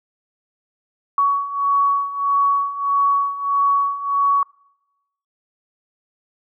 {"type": "beating tone pair", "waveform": "sine", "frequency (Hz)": [1122, 1123.6], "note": ["C#6", "C#6"], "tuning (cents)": [21, 23], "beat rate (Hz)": 1.6, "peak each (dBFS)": [-21, -17], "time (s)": [1.18, 4.43], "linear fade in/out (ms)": 2, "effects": ["noise-tail reverb RT60 0.9 s tail -25 dB re dry"]}